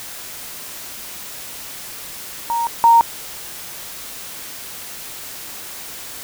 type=tone pair in turn; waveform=sine; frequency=932.3 / 926.9 Hz; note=A#5 / A#5; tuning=0 / -10 cents; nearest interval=unison; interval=10 cents; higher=first; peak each=-17 / -7 dBFS; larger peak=second; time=2.5-2.67 / 2.84-3.01 s; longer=neither; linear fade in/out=0 ms; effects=white hiss -33 dBFS RMS until 6.23 s